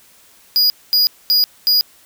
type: tone bursts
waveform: square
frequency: 4897 Hz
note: D#8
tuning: 28 cents flat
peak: -11 dBFS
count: 4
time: 0.56-1.81 s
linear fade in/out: 0 ms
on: 140 ms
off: 230 ms
effects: white hiss -49 dBFS RMS until 2.05 s